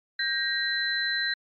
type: tone cluster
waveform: sine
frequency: 1590 / 1878 / 4050 Hz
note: G6 / A#6 / B7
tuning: +24 / +12 / +43 cents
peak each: -29 dBFS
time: 0.19-1.34 s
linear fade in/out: 5 ms
effects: MP3 48 kbps